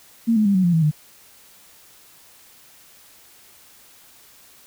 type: tone with pitch steps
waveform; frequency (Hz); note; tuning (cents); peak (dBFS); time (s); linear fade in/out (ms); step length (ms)
sine; 229.5 / 214.1 / 199.79 / 186.41 / 173.93 / 162.28 / 151.41; A#3 / A3 / G3 / F#3 / F3 / E3 / D#3; -27 / -47 / +33 / +13 / -7 / -27 / -47; -14; 0.27-0.914; 20; 92
effects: white hiss -50 dBFS RMS until 4.66 s